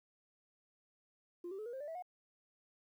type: tone with pitch steps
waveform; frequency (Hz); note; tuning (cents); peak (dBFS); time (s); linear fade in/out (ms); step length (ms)
sine; 349.2 / 387.5 / 429.9 / 477 / 529.3 / 587.3 / 651.6 / 723; F4 / G4 / A4 / A#4 / C5 / D5 / E5 / F#5; 0 / -20 / -40 / +40 / +20 / 0 / -20 / -40; -40; 1.44-2.024; 5; 73
effects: tanh soft clip ceiling -39 dBFS + 12-bit